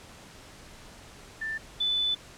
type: tone pair in turn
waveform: sine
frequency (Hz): 1775 / 3495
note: A6 / A7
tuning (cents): +15 / -12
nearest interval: octave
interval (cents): 1173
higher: second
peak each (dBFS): -30 / -24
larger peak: second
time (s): 1.41-1.58 / 1.8-2.15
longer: second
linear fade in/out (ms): 10
effects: pink hiss -49 dBFS RMS until 2.37 s + low-pass 9000 Hz 12 dB/octave